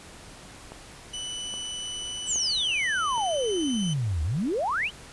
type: click train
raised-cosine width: 1 ms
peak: -26 dBFS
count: 4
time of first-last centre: 0.72-3.179 s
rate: 1.22 Hz
type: tone with pitch glide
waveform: sawtooth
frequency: 2981 to 3035 Hz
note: F#7 to F#7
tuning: +12 to +43 cents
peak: -29 dBFS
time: 1.13-3.94 s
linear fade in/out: 10 ms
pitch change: +31 cents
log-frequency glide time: 2.48-3.36 s
type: exponential two-way sweep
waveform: sine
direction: down then up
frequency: 8200 to 73.42 to 3260 Hz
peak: -24 dBFS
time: 2.26-4.91 s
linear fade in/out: 50 ms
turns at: 4.23 s
effects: pink hiss -46 dBFS RMS until 5.12 s + resampled to 24000 Hz